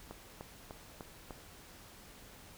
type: click train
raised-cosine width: 1 ms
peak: -30 dBFS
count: 5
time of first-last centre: 0.11-1.308 s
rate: 3.34 Hz
effects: pink hiss -55 dBFS RMS until 2.57 s